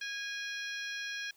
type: harmonic tone with a mistuned harmonic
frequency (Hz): 822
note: G#5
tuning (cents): -18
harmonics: 2 / 3 / 4 / 5 / 6 / 7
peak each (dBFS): -39 / -43 / -45 / -47 / -49 / -50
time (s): 0.01-1.31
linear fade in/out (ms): 5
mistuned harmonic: 6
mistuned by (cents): +100
effects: white hiss -66 dBFS RMS until 1.36 s